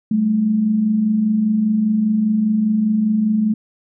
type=tone pair together; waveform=sine; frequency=191.3 / 216.3 Hz; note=G3 / A3; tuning=-42 / -29 cents; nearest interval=major second; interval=213 cents; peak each=-24 / -14 dBFS; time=0.11-3.54 s; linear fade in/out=5 ms; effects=none